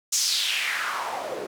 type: noise with band-pass filter sweep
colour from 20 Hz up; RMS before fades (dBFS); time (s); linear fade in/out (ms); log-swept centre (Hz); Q
white; -27; 0.12-1.47; 10; 6700 to 390; 3
effects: none